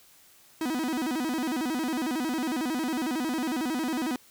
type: tone with vibrato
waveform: 45% pulse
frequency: 282.2 Hz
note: C#4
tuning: 31 cents sharp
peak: -27 dBFS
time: 0.61-4.16 s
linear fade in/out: 2 ms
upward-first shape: square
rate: 11 Hz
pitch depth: 220 cents each way
effects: white hiss -57 dBFS RMS until 4.3 s